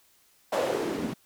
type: noise with band-pass filter sweep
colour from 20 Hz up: white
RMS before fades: -29 dBFS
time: 0.52-1.14 s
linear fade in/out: 10 ms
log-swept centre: 640 to 210 Hz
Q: 3.4
effects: white hiss -63 dBFS RMS until 1.25 s